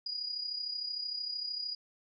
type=tone with amplitude modulation; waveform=sine; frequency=4891 Hz; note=D#8; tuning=31 cents flat; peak=-32 dBFS; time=0.06-1.75 s; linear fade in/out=5 ms; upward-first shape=sine; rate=33.2 Hz; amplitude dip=60%; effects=none